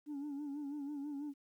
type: tone with vibrato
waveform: sine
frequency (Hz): 287.4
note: D4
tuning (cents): -37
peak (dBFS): -37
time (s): 0.06-1.34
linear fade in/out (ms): 50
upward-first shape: sine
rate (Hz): 6.1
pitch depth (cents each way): 70
effects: tanh soft clip ceiling -38 dBFS + 12-bit